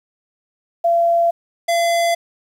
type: tone pair in turn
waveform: sine / square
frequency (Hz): 681 / 681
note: F5 / F5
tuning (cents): -44 / -44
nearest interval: unison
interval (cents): 0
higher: neither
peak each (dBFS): -12 / -15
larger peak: first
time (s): 0.84-1.31 / 1.68-2.15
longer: neither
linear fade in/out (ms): 10
effects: low-pass 12000 Hz 12 dB/octave + 8-bit